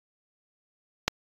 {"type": "click", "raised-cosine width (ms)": 0.2, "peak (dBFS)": -4, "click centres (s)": 1.08, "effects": ["AAC 32 kbps"]}